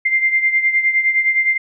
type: beating tone pair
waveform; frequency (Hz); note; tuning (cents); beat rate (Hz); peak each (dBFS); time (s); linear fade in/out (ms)
sine; 2093 / 2102.7; C7 / C7; 0 / +8; 9.7; -14 / -20; 0.05-1.58; 10
effects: none